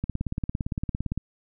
click train, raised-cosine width 5 ms, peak -15 dBFS, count 21, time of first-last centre 0.04-1.176 s, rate 17.6 Hz, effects none

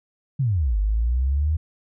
sine exponential two-way sweep, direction down then up, 146.2 to 49 to 80.5 Hz, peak -18 dBFS, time 0.39-1.57 s, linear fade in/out 10 ms, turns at 0.78 s, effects none

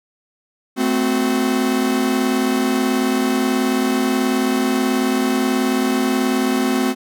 45% pulse chord, F# diminished, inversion first, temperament equal with one note detuned, 220 / 258.5 / 370 Hz, A3 / C4 / F#4, 0 / -21 / 0 cents, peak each -22 / -18 / -23 dBFS, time 0.76-6.95 s, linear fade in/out 50 ms, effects none

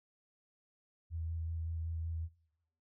sine tone with vibrato, 82 Hz, E2, 9 cents flat, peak -36 dBFS, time 1.1-2.29 s, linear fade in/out 50 ms, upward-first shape square, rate 5.3 Hz, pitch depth 15 cents each way, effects noise-tail reverb RT60 0.8 s tail -19 dB re dry

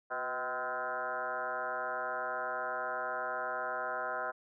sine tone with frequency modulation, 1028 Hz, C6, 31 cents flat, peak -33 dBFS, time 0.1-4.32 s, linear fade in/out 20 ms, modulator 132 Hz, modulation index 3.9, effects none

